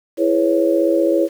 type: chord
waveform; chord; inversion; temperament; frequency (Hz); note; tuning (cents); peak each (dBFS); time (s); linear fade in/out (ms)
sine; C# minor seventh; first; just; 332.6 / 415.8 / 498.9 / 554.4; E4 / G#4 / B4 / C#5; +16 / +2 / +17 / 0; -16 / -22 / -22 / -17; 0.17-1.29; 50
effects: 7-bit